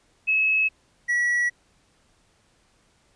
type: tone pair in turn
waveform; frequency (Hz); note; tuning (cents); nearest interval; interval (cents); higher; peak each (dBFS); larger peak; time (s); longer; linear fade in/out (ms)
sine / triangle; 2581 / 1933.6; E7 / B6; -37 / -37; perfect fourth; 500; first; -18; neither; 0.27-0.69 / 1.08-1.5; neither; 20
effects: pink hiss -63 dBFS RMS until 3.15 s + resampled to 22050 Hz